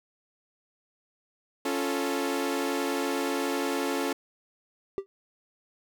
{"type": "chord", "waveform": "sawtooth", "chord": "Db augmented", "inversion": "none", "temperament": "equal", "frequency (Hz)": [277.2, 349.2, 440], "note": ["Db4", "F4", "A4"], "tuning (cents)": [0, 0, 0], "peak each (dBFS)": [-26, -29, -28], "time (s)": [1.65, 4.13], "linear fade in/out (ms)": 5}
{"type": "tone with exponential decay", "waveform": "triangle", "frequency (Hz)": 392, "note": "G4", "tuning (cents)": 0, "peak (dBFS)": -21, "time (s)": [4.98, 5.06], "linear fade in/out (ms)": 0, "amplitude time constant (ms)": 17}
{"effects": []}